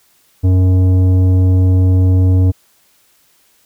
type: tone with tanh clipping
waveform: sine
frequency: 92.5 Hz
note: F#2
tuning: in tune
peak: -9 dBFS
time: 0.43-2.52 s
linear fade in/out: 20 ms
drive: 11 dB
effects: white hiss -54 dBFS RMS until 3.65 s